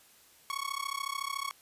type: tone with amplitude modulation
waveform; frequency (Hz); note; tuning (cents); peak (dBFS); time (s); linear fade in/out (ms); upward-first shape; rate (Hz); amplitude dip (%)
sawtooth; 1108.7; C#6; 0; -26; 0.5-1.51; 0; sine; 33.8; 95
effects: white hiss -60 dBFS RMS until 1.61 s + resampled to 32000 Hz